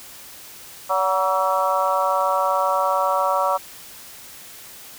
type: harmonic tone with a mistuned harmonic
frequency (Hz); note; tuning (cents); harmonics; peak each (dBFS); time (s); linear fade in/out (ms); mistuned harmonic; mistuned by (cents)
190; F#3; +46; 3 / 4 / 5 / 6 / 7; -23 / -25 / -23 / -23 / -26; 0.89-3.58; 20; 4; -40
effects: white hiss -41 dBFS RMS until 4.98 s